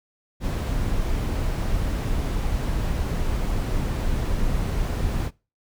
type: noise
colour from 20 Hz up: brown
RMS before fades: -24 dBFS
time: 0.4-5.31 s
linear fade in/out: 50 ms
effects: noise-tail reverb RT60 0.3 s tail -23 dB re dry